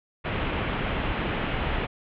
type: low-pass noise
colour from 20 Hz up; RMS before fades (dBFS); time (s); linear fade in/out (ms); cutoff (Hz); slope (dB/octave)
pink; -28; 0.24-1.87; 20; 3200; 48
effects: none